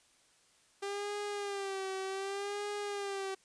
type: tone with vibrato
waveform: sawtooth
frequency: 396.6 Hz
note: G4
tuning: 20 cents sharp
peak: -32 dBFS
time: 0.82-3.35 s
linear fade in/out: 10 ms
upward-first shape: sine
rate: 0.66 Hz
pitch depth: 66 cents each way
effects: white hiss -67 dBFS RMS until 3.44 s + resampled to 22050 Hz